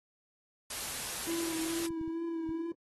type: noise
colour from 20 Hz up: white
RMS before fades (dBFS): -38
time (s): 0.7-1.87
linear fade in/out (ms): 5
type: tone with vibrato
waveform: triangle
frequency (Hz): 329.6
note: E4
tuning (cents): 0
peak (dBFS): -32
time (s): 1.27-2.72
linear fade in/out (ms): 2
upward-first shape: triangle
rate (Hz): 2.3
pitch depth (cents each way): 39
type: clicks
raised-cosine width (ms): 5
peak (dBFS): -35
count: 4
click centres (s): 1.906 / 2.013 / 2.078 / 2.492
effects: AAC 32 kbps